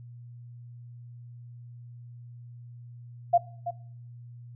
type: tone with echo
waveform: sine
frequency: 695 Hz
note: F5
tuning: 9 cents flat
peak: -16 dBFS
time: 3.33-3.38 s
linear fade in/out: 10 ms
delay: 330 ms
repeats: 1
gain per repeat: -12 dB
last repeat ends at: 3.71 s
effects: noise-tail reverb RT60 0.6 s tail -20 dB re dry + added 120 Hz sine -43 dBFS peak until 4.55 s